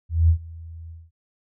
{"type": "tone with ADSR envelope", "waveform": "sine", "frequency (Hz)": 82.41, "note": "E2", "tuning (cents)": 0, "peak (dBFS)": -11, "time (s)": [0.09, 1.11], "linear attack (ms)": 200, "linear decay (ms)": 87, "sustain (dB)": -24, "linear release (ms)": 210, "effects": []}